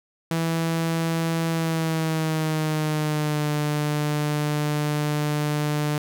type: tone with pitch glide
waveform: sawtooth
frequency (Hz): 164.5 to 149.11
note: E3 to D3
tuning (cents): -3 to +27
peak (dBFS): -18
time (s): 0.31-5.98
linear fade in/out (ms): 2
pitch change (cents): -170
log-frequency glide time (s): 1.49-3.5
effects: none